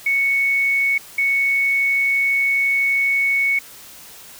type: tone pair in turn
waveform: sine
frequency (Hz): 2217 / 2217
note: C#7 / C#7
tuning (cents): 0 / 0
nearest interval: unison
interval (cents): 0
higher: neither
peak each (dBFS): -15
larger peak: neither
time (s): 0.06-0.98 / 1.18-3.59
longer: second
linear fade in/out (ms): 5
effects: white hiss -41 dBFS RMS until 4.39 s